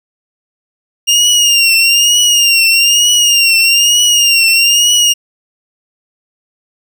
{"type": "tone with vibrato", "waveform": "25% pulse", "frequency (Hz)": 2811, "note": "F7", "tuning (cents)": 11, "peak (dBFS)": -3, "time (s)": [1.07, 5.14], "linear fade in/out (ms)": 20, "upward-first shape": "triangle", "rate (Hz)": 1.1, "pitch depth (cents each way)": 79, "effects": []}